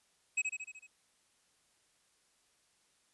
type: tone with echo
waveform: square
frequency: 2553 Hz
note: D#7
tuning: 44 cents sharp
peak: -29 dBFS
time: 0.37-0.42 s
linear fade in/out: 10 ms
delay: 75 ms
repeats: 6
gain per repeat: -4 dB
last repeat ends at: 0.87 s
effects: white hiss -72 dBFS RMS until 3.13 s + resampled to 24000 Hz